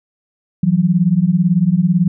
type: beating tone pair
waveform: sine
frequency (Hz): 166 / 184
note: E3 / F#3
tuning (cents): +12 / -9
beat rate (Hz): 18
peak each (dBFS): -14 / -13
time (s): 0.63-2.08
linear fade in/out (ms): 5
effects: none